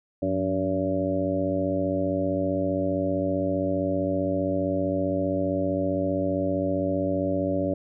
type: harmonic tone with a mistuned harmonic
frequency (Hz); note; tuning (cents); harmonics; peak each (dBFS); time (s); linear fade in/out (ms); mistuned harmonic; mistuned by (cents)
95.3; G2; -48; 1 / 2 / 3 / 4 / 5 / 6 / 7; -33 / -32 / -27 / -34 / -37 / -27 / -36; 0.22-7.74; 5; 2; -77
effects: none